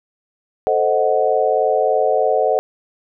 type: chord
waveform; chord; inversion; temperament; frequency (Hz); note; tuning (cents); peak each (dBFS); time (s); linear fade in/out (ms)
sine; A diminished seventh; none; equal; 440 / 523.3 / 622.3 / 740; A4 / C5 / Eb5 / Gb5; 0 / 0 / 0 / 0; -19; 0.67-2.59; 0
effects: none